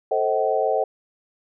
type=chord; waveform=sine; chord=A diminished seventh; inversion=none; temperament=just; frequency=440 / 528 / 633.6 / 760.3 Hz; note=A4 / C5 / Eb5 / Gb5; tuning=0 / +16 / +31 / +47 cents; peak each=-24 dBFS; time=0.11-0.84 s; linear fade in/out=5 ms; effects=none